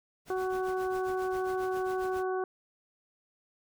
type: noise with tremolo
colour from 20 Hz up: pink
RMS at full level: -47 dBFS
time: 0.25-2.25 s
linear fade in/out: 50 ms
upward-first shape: triangle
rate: 7.4 Hz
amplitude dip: 90%
type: harmonic tone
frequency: 373.4 Hz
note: F#4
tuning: 16 cents sharp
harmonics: 1 / 2 / 3 / 4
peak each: -30 / -36 / -40 / -42 dBFS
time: 0.3-2.44 s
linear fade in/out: 2 ms
effects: none